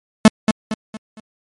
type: tone with echo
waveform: 45% pulse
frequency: 217.3 Hz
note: A3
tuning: 21 cents flat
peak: -3 dBFS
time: 0.25-0.28 s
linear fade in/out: 2 ms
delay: 230 ms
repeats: 4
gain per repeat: -8 dB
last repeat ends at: 1.2 s
effects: MP3 48 kbps